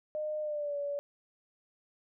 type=tone with pitch glide; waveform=sine; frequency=610 to 572.4 Hz; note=D#5 to D5; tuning=-34 to -45 cents; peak=-32 dBFS; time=0.15-0.99 s; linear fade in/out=0 ms; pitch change=-111 cents; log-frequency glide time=0.41-0.77 s; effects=none